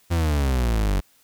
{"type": "exponential sweep", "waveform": "40% pulse", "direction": "down", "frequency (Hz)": [87.4, 46.25], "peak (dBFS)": -18, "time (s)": [0.1, 1.01], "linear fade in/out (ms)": 20, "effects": ["white hiss -59 dBFS RMS until 1.23 s"]}